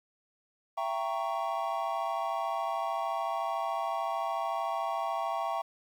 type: chord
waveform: triangle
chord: E diminished seventh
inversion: none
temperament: equal with one note detuned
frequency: 670.4 / 784 / 932.3 / 1108.7 Hz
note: E5 / G5 / Bb5 / Db6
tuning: +29 / 0 / 0 / 0 cents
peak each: -33 / -33 / -35 / -34 dBFS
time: 0.77-5.62 s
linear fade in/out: 10 ms
effects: 10-bit